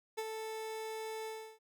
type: tone with ADSR envelope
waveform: 30% pulse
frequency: 440.3 Hz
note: A4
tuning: 1 cent sharp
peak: -32 dBFS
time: 0.17-1.59 s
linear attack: 17 ms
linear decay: 45 ms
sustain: -5 dB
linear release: 330 ms
effects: none